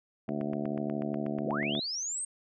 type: harmonic tone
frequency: 72.8 Hz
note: D2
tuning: 15 cents flat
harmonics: 2 / 3 / 4 / 5 / 6 / 7 / 8 / 9 / 10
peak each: -40 / -34 / -37 / -39 / -48 / -46 / -46 / -39 / -47 dBFS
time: 0.28-1.8 s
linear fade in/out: 5 ms
type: click train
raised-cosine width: 0.5 ms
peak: -29 dBFS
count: 13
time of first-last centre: 0.29-1.752 s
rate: 8.21 Hz
type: linear sweep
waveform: sine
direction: up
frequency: 160 to 8640 Hz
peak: -32 dBFS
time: 1.45-2.25 s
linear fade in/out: 5 ms
effects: none